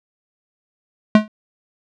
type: tone with exponential decay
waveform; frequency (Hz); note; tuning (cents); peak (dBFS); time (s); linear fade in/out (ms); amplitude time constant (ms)
square; 213.9; A3; -49; -4; 1.15-1.28; 2; 28
effects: low-pass 3000 Hz 12 dB/octave